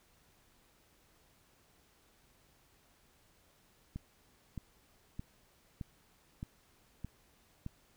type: click train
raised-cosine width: 5 ms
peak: -28 dBFS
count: 7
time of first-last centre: 3.96-7.664 s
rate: 1.62 Hz
effects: pink hiss -68 dBFS RMS until 7.96 s